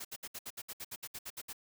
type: noise bursts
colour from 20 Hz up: white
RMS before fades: -43 dBFS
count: 14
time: 0-1.531 s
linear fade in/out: 10 ms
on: 49 ms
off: 65 ms
effects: none